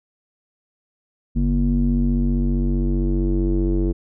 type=tone with low-pass filter sweep; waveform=square; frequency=47.66 Hz; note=G1; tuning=48 cents flat; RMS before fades=-19 dBFS; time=1.35-3.93 s; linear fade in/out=20 ms; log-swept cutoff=220 to 360 Hz; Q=5.1; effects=none